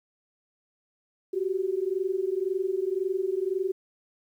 sine tone pair together, 368.1 / 390 Hz, F#4 / G4, -9 / -9 cents, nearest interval minor second, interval 100 cents, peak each -28 dBFS, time 1.33-3.72 s, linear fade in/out 10 ms, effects 10-bit

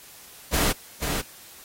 pink noise with echo, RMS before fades -23 dBFS, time 0.52-0.73 s, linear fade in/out 20 ms, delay 490 ms, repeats 1, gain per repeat -5 dB, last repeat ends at 1.22 s, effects white hiss -47 dBFS RMS until 1.64 s + AAC 48 kbps

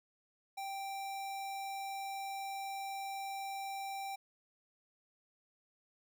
square tone, 784 Hz, G5, in tune, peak -40 dBFS, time 0.57-4.16 s, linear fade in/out 10 ms, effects none

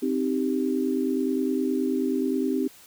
sine chord, C minor, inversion none, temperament equal, 261.6 / 311.1 / 392 Hz, C4 / Eb4 / G4, 0 / 0 / 0 cents, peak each -25 / -28 / -28 dBFS, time 0.02-2.68 s, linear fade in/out 10 ms, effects white hiss -51 dBFS RMS until 2.86 s + high-pass 60 Hz 12 dB/octave

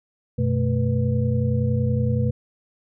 sine tone cluster, 93.6 / 124.3 / 218.7 / 490.4 Hz, F#2 / B2 / A3 / B4, +20 / +12 / -10 / -12 cents, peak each -24 / -21 / -26 / -29 dBFS, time 0.38-2.31 s, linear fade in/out 10 ms, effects none

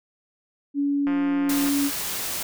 sine tone with pitch glide, 283.8 to 282 Hz, C#4 to C#4, +41 to +30 cents, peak -20 dBFS, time 0.74-1.91 s, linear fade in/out 50 ms, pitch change -11 cents, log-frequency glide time 0.85-1.77 s
click train, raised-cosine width 0.5 ms, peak -20 dBFS, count 110, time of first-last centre 1.07-1.689 s, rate 176 Hz
white noise, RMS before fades -29 dBFS, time 1.49-2.43 s, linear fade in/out 5 ms
effects none

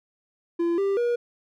triangle tone with pitch steps, 340.3 / 394.9 / 478.4 Hz, F4 / G4 / A#4, -45 / +13 / +45 cents, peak -19 dBFS, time 0.59-1.16 s, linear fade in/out 10 ms, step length 190 ms, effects none

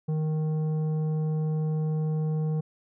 sine tone with tanh clipping, 155.56 Hz, D#3, in tune, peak -26 dBFS, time 0.08-2.61 s, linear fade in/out 10 ms, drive 9 dB, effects none

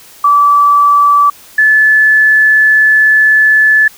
sine tone pair in turn, 1156 / 1732 Hz, D6 / A6, -28 / -28 cents, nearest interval perfect fifth, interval 700 cents, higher second, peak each -4 dBFS, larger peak neither, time 0.24-1.3 / 1.58-3.88 s, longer second, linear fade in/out 5 ms, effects white hiss -38 dBFS RMS until 3.97 s

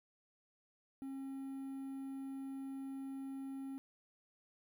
triangle tone with quantisation, 270 Hz, C#4, 45 cents flat, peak -40 dBFS, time 1.02-3.78 s, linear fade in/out 0 ms, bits 11, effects none

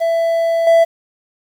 triangle tone with level steps, 665 Hz, E5, 15 cents sharp, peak -11 / -5 dBFS, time 0-0.85 s, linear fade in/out 20 ms, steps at 0.67 s, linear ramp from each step 2 ms, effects 7-bit

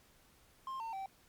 triangle tone with pitch steps, 1058 / 905.2 / 774.5 Hz, C6 / A5 / G5, +19 / +49 / -21 cents, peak -37 dBFS, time 0.67-1.06 s, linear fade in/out 2 ms, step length 130 ms, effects pink hiss -66 dBFS RMS until 1.28 s + MP3 96 kbps

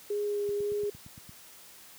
sine tone with vibrato, 410.8 Hz, G#4, 19 cents flat, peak -28 dBFS, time 0.1-0.9 s, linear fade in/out 5 ms, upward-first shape sine, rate 1.9 Hz, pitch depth 12 cents each way
click train, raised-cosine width 5 ms, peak -34 dBFS, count 8, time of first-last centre 0.49-1.293 s, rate 8.72 Hz
effects white hiss -52 dBFS RMS until 1.98 s + high-pass 80 Hz 12 dB/octave

